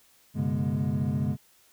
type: tone cluster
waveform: triangle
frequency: 95.5 / 129.2 / 143.9 / 207.2 / 241.4 Hz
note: G2 / C3 / D3 / G#3 / B3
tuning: -45 / -21 / -35 / -4 / -39 cents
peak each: -31 / -29 / -27 / -28 / -32 dBFS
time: 0.34-1.37 s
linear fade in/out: 50 ms
effects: tanh soft clip ceiling -14 dBFS + white hiss -61 dBFS RMS until 1.72 s